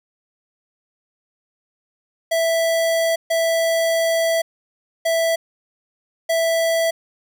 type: tone bursts at uneven times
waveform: square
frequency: 659.3 Hz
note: E5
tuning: in tune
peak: -17 dBFS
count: 4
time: 2.31-3.16 / 3.3-4.42 / 5.05-5.36 / 6.29-6.91 s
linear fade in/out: 10 ms
effects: none